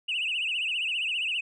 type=tone with vibrato; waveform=sine; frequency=2734 Hz; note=F7; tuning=37 cents flat; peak=-25 dBFS; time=0.08-1.41 s; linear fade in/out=10 ms; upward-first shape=triangle; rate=15 Hz; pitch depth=180 cents each way; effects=tanh soft clip ceiling -23 dBFS